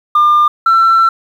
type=tone pair in turn; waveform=sine; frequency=1200 / 1344 Hz; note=D6 / E6; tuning=+37 / +33 cents; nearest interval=major second; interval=196 cents; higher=second; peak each=-4 dBFS; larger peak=neither; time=0.15-0.48 / 0.66-1.09 s; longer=second; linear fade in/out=5 ms; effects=tanh soft clip ceiling -4 dBFS + 7-bit